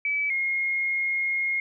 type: tone pair in turn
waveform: sine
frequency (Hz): 2296 / 2147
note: D7 / C7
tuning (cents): -40 / +44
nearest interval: minor second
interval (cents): 116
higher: first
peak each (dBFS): -23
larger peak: neither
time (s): 0.05-0.3 / 0.3-1.6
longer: second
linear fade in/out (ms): 2
effects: none